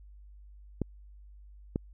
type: clicks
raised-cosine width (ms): 3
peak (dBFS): -16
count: 2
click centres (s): 0.817 / 1.759
effects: added 50 Hz sine -49 dBFS peak until 1.93 s